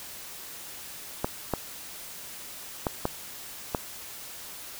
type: clicks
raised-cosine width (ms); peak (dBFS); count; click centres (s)
1; -11; 5; 1.245 / 1.537 / 2.868 / 3.054 / 3.748
effects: white hiss -42 dBFS RMS until 4.79 s